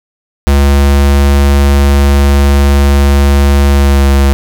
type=tone with pitch glide; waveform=square; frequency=70.2 to 69.03 Hz; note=C#2 to C#2; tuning=+22 to -7 cents; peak=-5 dBFS; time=0.47-4.33 s; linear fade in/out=0 ms; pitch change=-29 cents; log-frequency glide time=3.66-4.13 s; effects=none